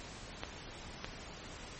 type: clicks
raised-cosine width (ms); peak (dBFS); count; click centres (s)
0.3; -21; 2; 0.435 / 1.045
effects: pink hiss -48 dBFS RMS until 1.79 s + MP3 32 kbps